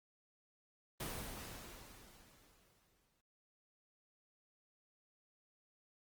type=noise with exponential decay; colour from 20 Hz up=pink; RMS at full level=-41 dBFS; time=1-3.21 s; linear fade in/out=5 ms; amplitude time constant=480 ms; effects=Opus 24 kbps